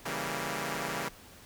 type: chord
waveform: 5% pulse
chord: C# diminished seventh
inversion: none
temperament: equal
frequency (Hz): 138.59 / 164.81 / 196 / 233.1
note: C#3 / E3 / G3 / Bb3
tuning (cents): 0 / 0 / 0 / 0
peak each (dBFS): -27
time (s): 0.05-1.09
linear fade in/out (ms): 10
effects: pink hiss -53 dBFS RMS until 1.45 s